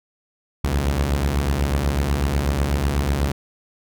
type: beating tone pair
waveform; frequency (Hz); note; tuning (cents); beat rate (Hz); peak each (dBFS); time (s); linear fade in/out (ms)
sawtooth; 63.5 / 71.6; B1 / D2; +49 / -43; 8.1; -20 / -16; 0.64-3.32; 5
effects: none